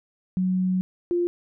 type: tone pair in turn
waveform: sine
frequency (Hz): 185 / 349.2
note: F#3 / F4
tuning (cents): 0 / 0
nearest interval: major seventh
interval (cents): 1100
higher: second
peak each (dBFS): -20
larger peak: neither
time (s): 0.37-0.81 / 1.11-1.27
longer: first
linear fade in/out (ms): 0
effects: none